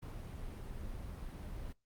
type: noise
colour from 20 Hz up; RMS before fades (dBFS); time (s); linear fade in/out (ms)
brown; -44; 0.02-1.73; 10
effects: noise-tail reverb RT60 0.2 s tail -23 dB re dry + Opus 32 kbps